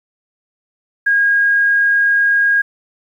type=tone; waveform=sine; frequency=1632 Hz; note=G#6; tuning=31 cents flat; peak=-10 dBFS; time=1.06-2.62 s; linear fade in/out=10 ms; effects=8-bit